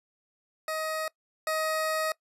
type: tone pair in turn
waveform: 20% pulse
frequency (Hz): 630 / 630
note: D#5 / D#5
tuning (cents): +21 / +21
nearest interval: unison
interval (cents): 0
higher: neither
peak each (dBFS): -25 / -22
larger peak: second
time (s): 0.68-1.08 / 1.47-2.12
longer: second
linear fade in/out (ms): 2
effects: noise-tail reverb RT60 0.1 s tail -22 dB re dry + resampled to 32000 Hz